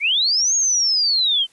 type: linear two-way sweep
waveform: sine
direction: up then down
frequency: 2115 to 6650 to 3022 Hz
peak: -15 dBFS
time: 0-1.47 s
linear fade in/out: 50 ms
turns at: 0.55 s
effects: white hiss -56 dBFS RMS until 1.52 s + resampled to 24000 Hz